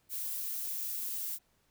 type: noise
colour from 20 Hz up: violet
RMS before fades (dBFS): -37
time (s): 0.09-1.39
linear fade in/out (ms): 50
effects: pink hiss -72 dBFS RMS until 1.7 s